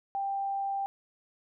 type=tone; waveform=sine; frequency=789 Hz; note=G5; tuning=11 cents sharp; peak=-29 dBFS; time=0.15-0.86 s; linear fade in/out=0 ms; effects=none